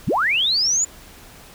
sine linear sweep, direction up, 60.7 to 7110 Hz, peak -16 dBFS, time 0.07-0.85 s, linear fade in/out 10 ms, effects pink hiss -44 dBFS RMS until 1.54 s

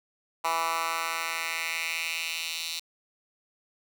10% pulse tone with high-pass filter sweep, 164.81 Hz, E3, in tune, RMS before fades -31 dBFS, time 0.44-2.8 s, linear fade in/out 10 ms, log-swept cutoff 1000 to 3700 Hz, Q 2.4, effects 9-bit

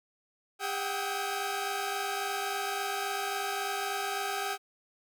sawtooth tone cluster, 400.8 / 730 / 778 / 1276 / 1612 Hz, G4 / F#5 / G5 / D#6 / G6, +38 / -24 / -13 / +43 / +48 cents, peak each -34 / -37 / -31 / -34 / -39 dBFS, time 0.59-4.58 s, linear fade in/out 50 ms, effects none

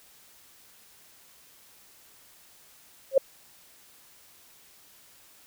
sine tone with exponential growth, 539 Hz, C#5, 49 cents flat, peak -11 dBFS, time 3.11-3.18 s, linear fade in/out 5 ms, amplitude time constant 15 ms, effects white hiss -56 dBFS RMS until 5.46 s

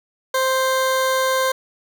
20% pulse tone, 523.3 Hz, C5, in tune, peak -12 dBFS, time 0.34-1.52 s, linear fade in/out 5 ms, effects none

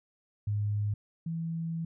sine tone pair in turn, 103.83 / 164.82 Hz, G#2 / E3, 0 / 0 cents, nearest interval minor sixth, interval 800 cents, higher second, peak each -27 / -31 dBFS, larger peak first, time 0.47-0.94 / 1.26-1.85 s, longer second, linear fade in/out 5 ms, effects none

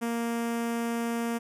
sawtooth tone with notch filter, 233.1 Hz, A#3, in tune, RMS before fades -30 dBFS, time 0.01-1.39 s, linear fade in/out 20 ms, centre 4100 Hz, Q 1.4, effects resampled to 32000 Hz

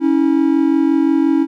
triangle tone pair together, 277.2 / 322.9 Hz, C#4 / E4, 0 / -36 cents, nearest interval minor third, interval 264 cents, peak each -12 dBFS, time 0-1.47 s, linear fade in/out 50 ms, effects none

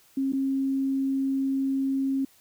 sine tone with dropouts, 270 Hz, C#4, 45 cents flat, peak -23 dBFS, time 0.17-2.25 s, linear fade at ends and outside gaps 5 ms, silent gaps 0.323-0.332 s, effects white hiss -59 dBFS RMS until 2.4 s

